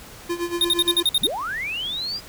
square tone with tremolo, 345.3 Hz, F4, 20 cents flat, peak -22 dBFS, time 0.29-1.03 s, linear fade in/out 10 ms, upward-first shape sine, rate 8.6 Hz, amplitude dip 80%
square tone bursts, 3692 Hz, A#7, 17 cents flat, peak -16 dBFS, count 8, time 0.61-1.269 s, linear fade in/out 2 ms, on 36 ms, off 53 ms
sine linear sweep, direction up, 55.4 to 4978 Hz, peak -25 dBFS, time 1.2-2.21 s, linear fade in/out 50 ms
effects pink hiss -42 dBFS RMS until 2.28 s

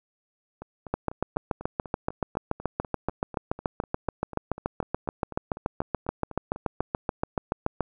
two click trains, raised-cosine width 1 ms, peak -11 / -24 dBFS, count 49 / 26, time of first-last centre 0.94-7.807 / 0.62-6.808 s, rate 6.99 / 4.04 Hz, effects none

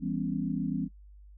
sine chord, C# half-diminished seventh, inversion first, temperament just, 166.31 / 199.57 / 249.5 / 277.2 Hz, E3 / G3 / B3 / C#4, +16 / +31 / +18 / 0 cents, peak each -34 dBFS, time 0-0.89 s, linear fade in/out 50 ms, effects noise-tail reverb RT60 0.1 s tail -20 dB re dry + added 50 Hz sine -49 dBFS peak until 1.37 s

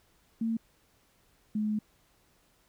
sine tone pair in turn, 226.4 / 212.9 Hz, A3 / G#3, +50 / +43 cents, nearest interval minor second, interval 107 cents, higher first, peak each -27 dBFS, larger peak neither, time 0.41-0.57 / 1.55-1.79 s, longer second, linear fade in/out 5 ms, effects pink hiss -67 dBFS RMS until 2.68 s

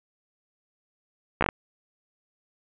slowing click train, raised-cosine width 0.5 ms, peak -7 dBFS, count 5, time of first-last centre 1.41-1.488 s, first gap 14 ms, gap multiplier 1.23, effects resampled to 8000 Hz + 7-bit

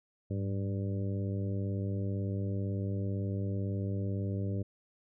harmonic tone with a mistuned harmonic, 98 Hz, G2, in tune, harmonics 1 / 2 / 3 / 4 / 5 / 6, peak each -32 / -38 / -42 / -44 / -46 / -48 dBFS, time 0.3-4.63 s, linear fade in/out 10 ms, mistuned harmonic 1, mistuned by +68 cents, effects none

